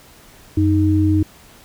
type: tone pair together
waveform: sine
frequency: 92.49 / 311.1 Hz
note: F#2 / D#4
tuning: 0 / 0 cents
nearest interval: octave + major sixth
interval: 2100 cents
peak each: -15 dBFS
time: 0.57-1.23 s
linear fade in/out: 5 ms
effects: pink hiss -46 dBFS RMS until 1.64 s